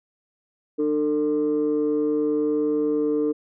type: tone pair together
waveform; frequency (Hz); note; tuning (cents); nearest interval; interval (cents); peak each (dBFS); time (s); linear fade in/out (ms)
sine; 300.1 / 449.6; D4 / A4; +38 / +37; perfect fifth; 699; -21; 0.78-3.33; 20
effects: tanh soft clip ceiling -15 dBFS